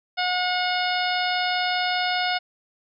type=harmonic tone; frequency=725 Hz; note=F#5; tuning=35 cents flat; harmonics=1 / 2 / 3 / 4 / 5 / 6 / 7; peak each=-25 / -28 / -30 / -31 / -32 / -33 / -33 dBFS; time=0.17-2.39 s; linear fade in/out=20 ms; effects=none